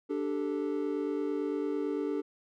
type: chord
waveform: triangle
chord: D suspended fourth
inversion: none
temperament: just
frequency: 293.7 / 391.6 / 440.5 Hz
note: D4 / G4 / A4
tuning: 0 / -2 / +2 cents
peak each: -31 / -33 / -33 dBFS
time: 0.09-2.22 s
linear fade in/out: 20 ms
effects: none